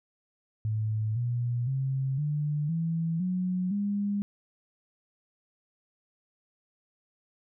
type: tone with pitch steps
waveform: sine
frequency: 108.7 / 120.61 / 133.83 / 148.49 / 164.76 / 182.81 / 202.8 Hz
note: A2 / B2 / C3 / D3 / E3 / F#3 / G#3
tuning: -21 / -41 / +39 / +19 / -1 / -21 / -41 cents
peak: -26 dBFS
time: 0.65-4.22 s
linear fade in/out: 0 ms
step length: 510 ms
effects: none